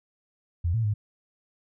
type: tone with pitch steps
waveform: sine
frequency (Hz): 85.5 / 113.6 / 105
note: F2 / A#2 / G#2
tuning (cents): -36 / -44 / +19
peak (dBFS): -22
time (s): 0.64-0.94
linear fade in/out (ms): 10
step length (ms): 100
effects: none